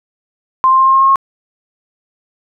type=tone with pitch steps; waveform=sine; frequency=1046.5 / 1052.6 / 1058.7 / 1064.8 / 1071 / 1077.2 / 1083.4 Hz; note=C6 / C6 / C6 / C6 / C6 / C#6 / C#6; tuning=0 / +10 / +20 / +30 / +40 / -50 / -40 cents; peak=-6 dBFS; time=0.64-1.158 s; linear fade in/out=0 ms; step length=74 ms; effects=none